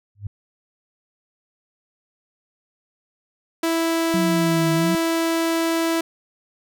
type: tone with exponential growth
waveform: sine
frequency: 101.5 Hz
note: G#2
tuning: 39 cents flat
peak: -22 dBFS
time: 0.15-0.27 s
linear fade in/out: 5 ms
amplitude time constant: 24 ms
type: tone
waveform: sawtooth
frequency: 329.6 Hz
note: E4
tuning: in tune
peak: -15 dBFS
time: 3.63-6.01 s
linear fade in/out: 5 ms
type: exponential two-way sweep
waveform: sine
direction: down then up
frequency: 186 to 155.56 to 186 Hz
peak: -20 dBFS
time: 4.14-4.95 s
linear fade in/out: 0 ms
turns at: 4.73 s
effects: none